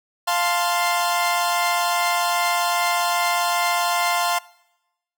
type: chord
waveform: sawtooth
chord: F major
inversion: none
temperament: equal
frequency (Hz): 698.5 / 880 / 1046.5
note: F5 / A5 / C6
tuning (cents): 0 / 0 / 0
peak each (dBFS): -18 / -23 / -19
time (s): 0.27-4.39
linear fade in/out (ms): 10
effects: noise-tail reverb RT60 0.9 s tail -22 dB re dry